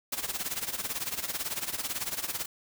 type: noise with tremolo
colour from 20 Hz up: white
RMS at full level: -31 dBFS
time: 0.12-2.46 s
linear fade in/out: 5 ms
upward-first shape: sine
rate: 18 Hz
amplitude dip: 80%
effects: none